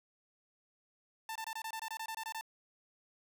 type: tone bursts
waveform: sawtooth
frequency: 890 Hz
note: A5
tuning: 20 cents sharp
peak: -35 dBFS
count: 13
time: 1.29-2.411 s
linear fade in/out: 2 ms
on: 65 ms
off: 23 ms
effects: none